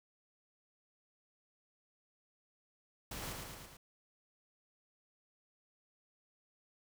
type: noise with echo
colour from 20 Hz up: pink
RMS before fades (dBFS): -44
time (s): 3.11-3.33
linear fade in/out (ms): 5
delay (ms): 110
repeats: 4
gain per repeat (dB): -3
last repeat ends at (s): 3.77
effects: none